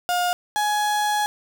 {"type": "tone pair in turn", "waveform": "35% pulse", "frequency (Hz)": [712, 837.7], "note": ["F5", "G#5"], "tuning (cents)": [33, 15], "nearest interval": "minor third", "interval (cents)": 282, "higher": "second", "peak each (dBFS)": -18, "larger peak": "neither", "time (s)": [[0.09, 0.33], [0.56, 1.26]], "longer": "second", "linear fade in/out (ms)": 0, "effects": []}